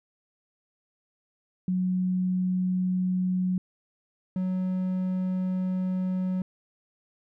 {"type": "tone pair in turn", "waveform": ["sine", "triangle"], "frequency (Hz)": [183.6, 185.09], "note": ["F#3", "F#3"], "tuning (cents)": [-13, 1], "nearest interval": "unison", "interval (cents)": 14, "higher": "second", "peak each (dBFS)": -23, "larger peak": "neither", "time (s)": [[1.68, 3.58], [4.36, 6.42]], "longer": "second", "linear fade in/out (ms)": 2, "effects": []}